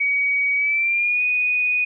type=tone with pitch glide; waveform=sine; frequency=2260 to 2479 Hz; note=C#7 to D#7; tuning=+33 to -7 cents; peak=-17 dBFS; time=0-1.85 s; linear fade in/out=10 ms; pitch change=+160 cents; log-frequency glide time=0.55-1.23 s; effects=none